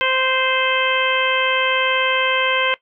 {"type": "harmonic tone", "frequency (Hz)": 521, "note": "C5", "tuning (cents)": -7, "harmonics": [1, 2, 3, 4, 5, 6], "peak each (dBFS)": [-23, -23, -23, -23, -23, -23], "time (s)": [0.01, 2.74], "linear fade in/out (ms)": 0, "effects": ["noise-tail reverb RT60 0.1 s tail -18 dB re dry"]}